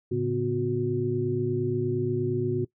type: tone cluster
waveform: sine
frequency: 110.8 / 139.3 / 250.8 / 365.3 Hz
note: A2 / C#3 / B3 / F#4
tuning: +13 / +9 / +27 / -22 cents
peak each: -31 / -31 / -33 / -26 dBFS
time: 0.11-2.65 s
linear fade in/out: 10 ms
effects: noise-tail reverb RT60 0.1 s tail -20 dB re dry